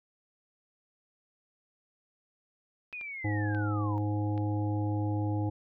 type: clicks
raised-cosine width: 0.3 ms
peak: -33 dBFS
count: 4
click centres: 2.927 / 3.012 / 3.548 / 4.378 s
type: linear sweep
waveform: sine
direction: down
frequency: 2519 to 906 Hz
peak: -37 dBFS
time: 2.93-3.98 s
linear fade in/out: 0 ms
type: harmonic tone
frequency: 104.1 Hz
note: G#2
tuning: 5 cents sharp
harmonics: 1 / 3 / 5 / 7 / 8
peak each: -29 / -33 / -42 / -46 / -41 dBFS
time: 3.24-5.5 s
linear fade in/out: 10 ms
effects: none